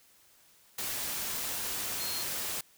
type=tone in noise; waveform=sine; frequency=4231 Hz; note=C8; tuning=19 cents sharp; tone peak=-38 dBFS; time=2-2.23 s; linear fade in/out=5 ms; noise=white; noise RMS=-35 dBFS; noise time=0.78-2.61 s; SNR=-6 dB; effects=white hiss -62 dBFS RMS until 2.77 s